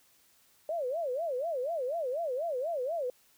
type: tone with vibrato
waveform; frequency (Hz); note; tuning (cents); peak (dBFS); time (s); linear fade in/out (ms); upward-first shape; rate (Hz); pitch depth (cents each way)
sine; 582; D5; -16; -30; 0.69-3.1; 2; sine; 4.1; 290
effects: white hiss -65 dBFS RMS until 3.37 s